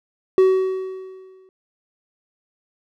triangle tone with exponential decay, 377.1 Hz, F#4, 33 cents sharp, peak -7 dBFS, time 0.38-1.49 s, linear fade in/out 1 ms, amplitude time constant 240 ms, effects none

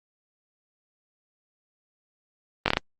slowing click train, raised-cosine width 0.3 ms, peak -4 dBFS, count 5, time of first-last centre 2.66-2.77 s, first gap 20 ms, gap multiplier 1.22, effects Opus 32 kbps

